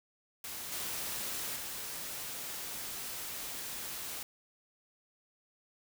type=noise with level steps; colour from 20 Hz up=white; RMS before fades=-42 / -38 / -41 dBFS; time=0.44-4.23 s; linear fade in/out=2 ms; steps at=0.72 / 1.56 s; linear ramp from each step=2 ms; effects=none